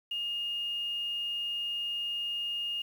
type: tone with quantisation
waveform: sine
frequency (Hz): 2840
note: F7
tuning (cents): +28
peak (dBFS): -31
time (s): 0.11-2.82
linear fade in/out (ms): 5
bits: 9
effects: none